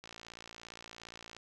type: click train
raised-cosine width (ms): 0.2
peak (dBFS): -30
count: 77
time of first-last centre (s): 0.04-1.366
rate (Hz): 57.3
effects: none